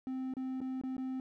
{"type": "tone with dropouts", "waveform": "triangle", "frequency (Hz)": 260.4, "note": "C4", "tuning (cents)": -8, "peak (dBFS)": -33, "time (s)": [0.07, 1.2], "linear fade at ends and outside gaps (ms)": 1, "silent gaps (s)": [[0.338, 0.368], [0.605, 0.614], [0.814, 0.836], [0.967, 0.98]], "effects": []}